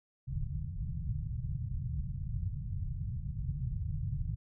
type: low-pass noise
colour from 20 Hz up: white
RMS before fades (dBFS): -36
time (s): 0.27-4.36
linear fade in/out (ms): 20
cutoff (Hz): 150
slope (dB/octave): 48
effects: none